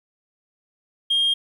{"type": "tone", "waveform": "sine", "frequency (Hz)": 3225, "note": "G7", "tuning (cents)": 48, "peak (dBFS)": -15, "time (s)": [1.1, 1.34], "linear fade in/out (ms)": 10, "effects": ["tanh soft clip ceiling -15 dBFS", "9-bit"]}